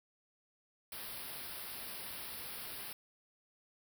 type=band-stop noise; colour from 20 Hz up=white; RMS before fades=-45 dBFS; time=0.92-2.93 s; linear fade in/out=2 ms; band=5300 to 9200 Hz; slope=96 dB/octave; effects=none